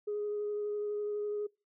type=tone with vibrato; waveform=sine; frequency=416.1 Hz; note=G#4; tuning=3 cents sharp; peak=-31 dBFS; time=0.07-1.47 s; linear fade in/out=10 ms; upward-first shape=sine; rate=12 Hz; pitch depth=10 cents each way; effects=noise-tail reverb RT60 0.3 s tail -26 dB re dry + tanh soft clip ceiling -28 dBFS